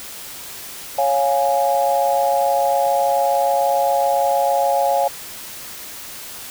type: chord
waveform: sine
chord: Db major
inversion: none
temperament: equal with one note detuned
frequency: 554.4 / 703.7 / 830.6 Hz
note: Db5 / F5 / Ab5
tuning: 0 / +13 / 0 cents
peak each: -19 dBFS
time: 0.98-5.08 s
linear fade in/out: 5 ms
effects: white hiss -34 dBFS RMS until 6.5 s